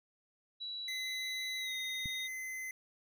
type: tone with pitch glide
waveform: sine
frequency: 3923 to 3714 Hz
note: B7 to A#7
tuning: -12 to -7 cents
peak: -39 dBFS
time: 0.6-2.28 s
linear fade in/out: 20 ms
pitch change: -95 cents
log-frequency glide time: 1.58-1.74 s
type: tone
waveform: square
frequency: 2048 Hz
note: C7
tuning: 38 cents flat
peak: -40 dBFS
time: 0.88-2.71 s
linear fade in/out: 2 ms
type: click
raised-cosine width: 5 ms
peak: -31 dBFS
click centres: 2.058 s
effects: none